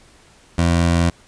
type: tone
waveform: 20% pulse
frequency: 85.1 Hz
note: F2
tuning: 44 cents flat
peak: -9 dBFS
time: 0.58-1.1 s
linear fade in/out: 5 ms
effects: pink hiss -50 dBFS RMS until 1.27 s + resampled to 22050 Hz